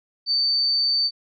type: tone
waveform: sine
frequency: 4568 Hz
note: D8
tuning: 49 cents flat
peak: -18 dBFS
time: 0.26-1.11 s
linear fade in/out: 50 ms
effects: none